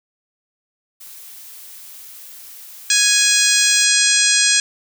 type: noise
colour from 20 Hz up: blue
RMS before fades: -38 dBFS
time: 1-3.85 s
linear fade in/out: 10 ms
type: harmonic tone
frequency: 830.6 Hz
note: G#5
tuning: in tune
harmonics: 2 / 3 / 4 / 5 / 6 / 7 / 8 / 9 / 10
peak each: -21 / -21 / -21 / -21 / -21 / -21 / -21 / -21 / -21 dBFS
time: 2.9-4.6 s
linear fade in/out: 2 ms
effects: none